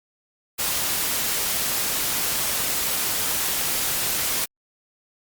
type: noise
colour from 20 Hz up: white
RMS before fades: -24 dBFS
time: 0.58-4.46 s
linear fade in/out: 20 ms
effects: Opus 48 kbps